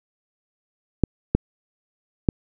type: clicks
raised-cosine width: 3 ms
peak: -3 dBFS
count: 3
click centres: 1.037 / 1.35 / 2.288 s
effects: none